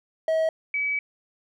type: tone pair in turn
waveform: triangle / sine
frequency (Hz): 641 / 2284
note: E5 / D7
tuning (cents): -49 / -49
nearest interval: octave + minor seventh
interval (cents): 2200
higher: second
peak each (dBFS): -18 / -23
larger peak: first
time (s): 0.28-0.49 / 0.74-0.99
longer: second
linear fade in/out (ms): 2
effects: none